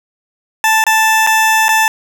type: tone with dropouts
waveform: 20% pulse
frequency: 880 Hz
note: A5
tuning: in tune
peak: -4 dBFS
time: 0.64-1.88 s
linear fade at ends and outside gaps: 1 ms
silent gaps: 0.84-0.866 / 1.266-1.272 / 1.683-1.69 s
effects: none